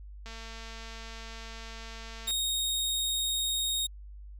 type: click train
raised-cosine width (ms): 0.2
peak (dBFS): -28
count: 464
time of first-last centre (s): 0.26-2.309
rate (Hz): 226
type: tone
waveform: sawtooth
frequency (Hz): 3730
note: A#7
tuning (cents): 0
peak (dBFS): -25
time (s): 2.27-3.87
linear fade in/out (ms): 10
effects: added 50 Hz sine -43 dBFS peak until 4.39 s